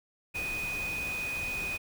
sine tone in noise, 2489 Hz, D#7, in tune, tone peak -32 dBFS, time 0.34-1.78 s, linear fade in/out 20 ms, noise pink, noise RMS -41 dBFS, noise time 0.34-1.78 s, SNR +6 dB, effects none

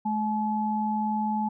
sine tone pair together, 214.1 / 856.4 Hz, A3 / A5, -47 / -47 cents, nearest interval 2 octaves, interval 2400 cents, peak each -27 dBFS, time 0.05-1.49 s, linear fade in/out 10 ms, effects none

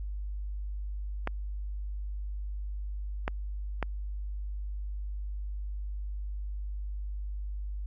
clicks, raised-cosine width 0.5 ms, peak -15 dBFS, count 3, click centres 1.274 / 3.279 / 3.827 s, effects added 50 Hz sine -33 dBFS peak until 7.86 s

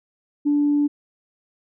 sine tone, 291.3 Hz, D4, 14 cents flat, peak -15 dBFS, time 0.45-0.88 s, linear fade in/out 20 ms, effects tanh soft clip ceiling -11 dBFS

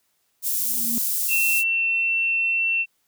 white high-pass noise, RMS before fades -24 dBFS, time 0.42-1.64 s, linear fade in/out 50 ms, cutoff 8500 Hz, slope 12 dB/octave
sine tone with exponential growth, 233.1 Hz, A#3, in tune, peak -24 dBFS, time 0.47-0.98 s, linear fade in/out 0 ms, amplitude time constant 110 ms
sine tone, 2699 Hz, E7, 40 cents sharp, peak -19 dBFS, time 1.28-2.86 s, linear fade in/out 50 ms
effects white hiss -69 dBFS RMS until 3.07 s

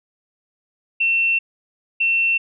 sine tone bursts at uneven times, 2700 Hz, E7, 41 cents sharp, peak -15 dBFS, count 2, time 1-1.39 / 2-2.38 s, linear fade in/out 10 ms, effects none

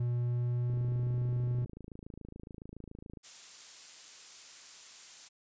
triangle tone with pitch glide, 121 to 122.41 Hz, B2 to B2, -35 to -15 cents, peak -27 dBFS, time 0-1.65 s, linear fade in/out 5 ms, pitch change +20 cents, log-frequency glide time 0.17-1.09 s
click train, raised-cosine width 3 ms, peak -33 dBFS, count 68, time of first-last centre 0.7-3.172 s, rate 27.1 Hz
blue noise, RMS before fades -46 dBFS, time 3.23-5.29 s, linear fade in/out 20 ms
effects resampled to 16000 Hz

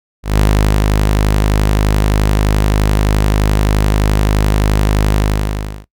sawtooth tone with ADSR envelope, 51.6 Hz, G#1, 10 cents flat, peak -4 dBFS, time 0.23-5.86 s, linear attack 150 ms, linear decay 430 ms, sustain -2 dB, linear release 670 ms, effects noise-tail reverb RT60 0.1 s tail -18 dB re dry

